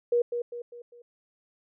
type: tone with echo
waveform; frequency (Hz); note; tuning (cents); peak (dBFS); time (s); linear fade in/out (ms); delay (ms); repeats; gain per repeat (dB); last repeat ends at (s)
sine; 478.5; A#4; +45; -20; 0.12-0.22; 5; 200; 4; -7; 1.02
effects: none